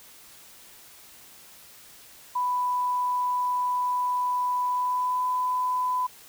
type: tone with pitch glide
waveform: sine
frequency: 992 to 1002.9 Hz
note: B5 to B5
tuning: +7 to +26 cents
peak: -23 dBFS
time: 2.35-6.07 s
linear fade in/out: 10 ms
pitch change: +19 cents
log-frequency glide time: 4.66-5.25 s
effects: white hiss -50 dBFS RMS until 6.28 s